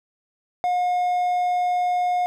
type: tone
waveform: triangle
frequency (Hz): 718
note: F5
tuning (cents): +48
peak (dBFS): -17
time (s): 0.64-2.26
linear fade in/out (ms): 0
effects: none